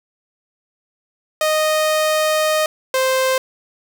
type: tone pair in turn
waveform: sawtooth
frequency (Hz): 620 / 522.4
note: D#5 / C5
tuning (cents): -6 / -3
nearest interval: minor third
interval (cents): 297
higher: first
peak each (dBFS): -11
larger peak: neither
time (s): 1.41-2.66 / 2.94-3.38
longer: first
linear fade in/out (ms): 2
effects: none